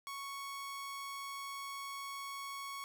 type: tone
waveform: sawtooth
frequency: 1108.7 Hz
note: C#6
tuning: in tune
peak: -38 dBFS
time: 0.07-2.84 s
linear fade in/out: 0 ms
effects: 11-bit